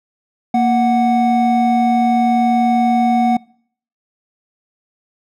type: tone pair together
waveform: triangle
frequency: 233.1 / 740 Hz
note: A#3 / F#5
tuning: 0 / 0 cents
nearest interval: octave + minor sixth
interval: 2000 cents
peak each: -12 dBFS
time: 0.54-3.37 s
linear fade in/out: 5 ms
effects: noise-tail reverb RT60 0.6 s tail -25 dB re dry